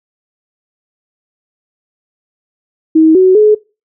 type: tone with pitch steps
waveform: sine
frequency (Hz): 318 / 373.2 / 424.9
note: D#4 / F#4 / G#4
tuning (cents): +38 / +15 / +40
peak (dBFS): -3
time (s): 2.95-3.55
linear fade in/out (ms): 10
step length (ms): 200
effects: noise-tail reverb RT60 0.3 s tail -23 dB re dry